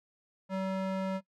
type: tone with band-pass filter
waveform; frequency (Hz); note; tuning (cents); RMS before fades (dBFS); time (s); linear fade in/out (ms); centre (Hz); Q
square; 190.6; G3; -48; -33; 0.49-1.21; 50; 640; 0.65
effects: noise-tail reverb RT60 0.1 s tail -19 dB re dry